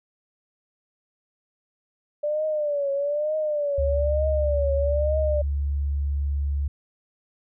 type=tone with vibrato; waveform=sine; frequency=587.3 Hz; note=D5; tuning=in tune; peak=-22 dBFS; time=2.23-5.42 s; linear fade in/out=10 ms; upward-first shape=triangle; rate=1.1 Hz; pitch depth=110 cents each way
type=tone; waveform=sine; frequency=71 Hz; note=C#2; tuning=42 cents sharp; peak=-22 dBFS; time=3.78-6.68 s; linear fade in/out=5 ms
effects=none